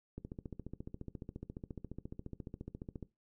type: click train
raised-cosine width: 3 ms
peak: -30 dBFS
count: 42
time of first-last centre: 0.18-3.027 s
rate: 14.4 Hz
effects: noise-tail reverb RT60 0.2 s tail -18 dB re dry